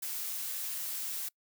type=noise; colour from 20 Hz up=blue; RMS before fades=-37 dBFS; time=0.02-1.29 s; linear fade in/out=10 ms; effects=noise-tail reverb RT60 0.1 s tail -25 dB re dry